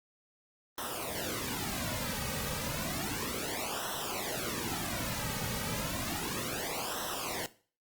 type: noise with flanger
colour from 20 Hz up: pink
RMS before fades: -36 dBFS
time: 0.78-7.46 s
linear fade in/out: 0 ms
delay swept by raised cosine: 0.43 to 2.93 ms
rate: 0.32 Hz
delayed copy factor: -0.9
effects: noise-tail reverb RT60 0.4 s tail -17 dB re dry + Opus 32 kbps